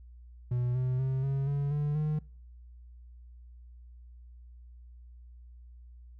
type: tone with pitch steps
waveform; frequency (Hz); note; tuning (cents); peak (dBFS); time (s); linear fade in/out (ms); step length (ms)
triangle; 122.9 / 127.38 / 132.03 / 136.84 / 141.83 / 147 / 152.36; B2 / C3 / C3 / C#3 / C#3 / D3 / D#3; -8 / -46 / +16 / -22 / +40 / +2 / -36; -25; 0.51-2.19; 5; 240
effects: noise-tail reverb RT60 0.5 s tail -24 dB re dry + added 60 Hz sine -48 dBFS peak until 6.19 s